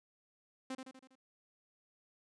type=tone with echo; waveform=sawtooth; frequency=261.6 Hz; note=C4; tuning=in tune; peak=-35 dBFS; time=0.7-0.75 s; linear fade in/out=5 ms; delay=81 ms; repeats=5; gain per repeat=-5 dB; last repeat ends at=1.155 s; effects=resampled to 22050 Hz